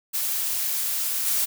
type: noise with level steps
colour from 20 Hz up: blue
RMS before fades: -26 / -23 dBFS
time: 0.13-1.46 s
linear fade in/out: 20 ms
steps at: 1.26 s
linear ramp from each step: 5 ms
effects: none